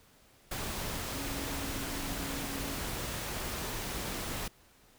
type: tone in noise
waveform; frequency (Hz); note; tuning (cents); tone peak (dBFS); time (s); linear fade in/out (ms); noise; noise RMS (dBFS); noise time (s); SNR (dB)
sine; 277.2; C#4; 0; -42; 1.15-2.75; 5; pink; -37; 0.51-4.48; -8
effects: pink hiss -62 dBFS RMS until 4.98 s